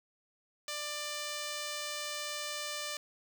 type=tone; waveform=5% pulse; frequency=593 Hz; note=D5; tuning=17 cents sharp; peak=-25 dBFS; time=0.68-2.97 s; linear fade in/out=2 ms; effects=none